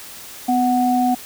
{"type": "tone pair together", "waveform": "sine", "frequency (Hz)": [251, 740], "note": ["B3", "F#5"], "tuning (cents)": [28, 0], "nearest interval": "octave + perfect fifth", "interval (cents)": 1872, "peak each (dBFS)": -17, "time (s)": [0.48, 1.15], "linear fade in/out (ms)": 10, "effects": ["white hiss -37 dBFS RMS until 1.25 s"]}